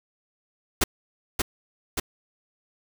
pink noise with echo, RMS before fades -21 dBFS, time 0.81-0.84 s, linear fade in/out 5 ms, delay 580 ms, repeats 2, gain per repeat -3 dB, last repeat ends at 2 s, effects none

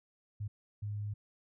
sine tone bursts at uneven times, 103.83 Hz, G#2, in tune, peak -35 dBFS, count 2, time 0.4-0.48 / 0.82-1.14 s, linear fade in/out 10 ms, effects none

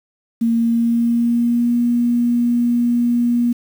sine tone with pitch glide, 230.6 to 239.3 Hz, A#3 to A#3, -19 to +46 cents, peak -13 dBFS, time 0.41-3.53 s, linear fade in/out 10 ms, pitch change +65 cents, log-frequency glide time 0.53-1.76 s, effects 7-bit

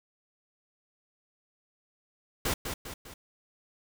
pink noise with echo, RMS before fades -29 dBFS, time 2.45-2.54 s, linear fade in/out 5 ms, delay 200 ms, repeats 3, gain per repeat -6 dB, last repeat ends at 3.14 s, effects none

